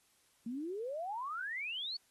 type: exponential sweep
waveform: sine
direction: up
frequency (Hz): 223.1 to 4556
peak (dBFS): -37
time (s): 0.46-1.97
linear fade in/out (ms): 5
effects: white hiss -71 dBFS RMS until 2.1 s + AAC 32 kbps